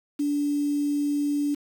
sine tone with quantisation, 290 Hz, D4, 22 cents flat, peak -22 dBFS, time 0.19-1.55 s, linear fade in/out 10 ms, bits 7, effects none

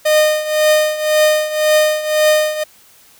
45% pulse tone with tremolo, 613 Hz, D#5, 26 cents flat, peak -8 dBFS, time 0.05-2.64 s, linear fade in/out 10 ms, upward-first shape triangle, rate 1.9 Hz, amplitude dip 80%, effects white hiss -47 dBFS RMS until 3.19 s

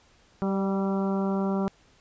harmonic tone with a mistuned harmonic, 194.4 Hz, G3, 14 cents flat, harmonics 1 / 2 / 3 / 4 / 5 / 6 / 7, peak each -25 / -31 / -35 / -37 / -39 / -41 / -42 dBFS, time 0.42-1.68 s, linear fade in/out 0 ms, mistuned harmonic 3, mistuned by +21 cents, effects pink hiss -60 dBFS RMS until 2 s + resampled to 16000 Hz

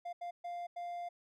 triangle tone bursts at uneven times, 698.5 Hz, F5, in tune, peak -37 dBFS, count 4, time 0.05-0.13 / 0.21-0.31 / 0.44-0.67 / 0.76-1.09 s, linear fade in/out 10 ms, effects none

